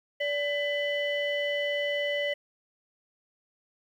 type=tone cluster; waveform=sine; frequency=579 / 2001 / 2991 Hz; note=D5 / B6 / F#7; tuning=-25 / +22 / +18 cents; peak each=-28 / -30 / -34 dBFS; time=0.2-2.34 s; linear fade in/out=10 ms; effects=tanh soft clip ceiling -20 dBFS + 10-bit